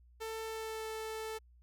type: tone with pitch glide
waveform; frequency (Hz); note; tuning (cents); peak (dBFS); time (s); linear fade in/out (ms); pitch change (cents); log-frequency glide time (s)
sawtooth; 444.7 to 439.8; A4 to A4; +18 to -1; -35; 0.2-1.39; 20; -19; 0.43-0.86
effects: added 60 Hz sine -59 dBFS peak until 1.62 s